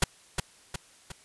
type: noise with echo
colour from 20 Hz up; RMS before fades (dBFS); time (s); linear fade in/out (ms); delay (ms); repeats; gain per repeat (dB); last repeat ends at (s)
pink; -20; 0.02-0.04; 5; 360; 3; -6; 1.12
effects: white hiss -57 dBFS RMS until 1.24 s + resampled to 24000 Hz